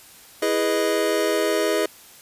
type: chord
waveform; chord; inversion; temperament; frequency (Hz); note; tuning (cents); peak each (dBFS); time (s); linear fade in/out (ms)
square; E major seventh; none; equal; 329.6 / 415.3 / 493.9 / 622.3; E4 / G#4 / B4 / D#5; 0 / 0 / 0 / 0; -27 / -24 / -28 / -25; 0.42-1.86; 5
effects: white hiss -47 dBFS RMS until 2.21 s + resampled to 32000 Hz